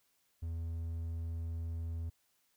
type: tone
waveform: triangle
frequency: 82.7 Hz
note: E2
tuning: 6 cents sharp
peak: -34 dBFS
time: 0.42-2.1 s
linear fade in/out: 10 ms
effects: white hiss -75 dBFS RMS until 2.56 s